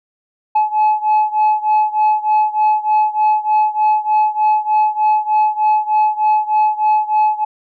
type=beating tone pair; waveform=sine; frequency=854 / 857.3 Hz; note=G#5 / A5; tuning=+48 / -45 cents; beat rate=3.3 Hz; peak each=-12 / -14 dBFS; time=0.55-7.45 s; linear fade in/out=10 ms; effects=tanh soft clip ceiling -8 dBFS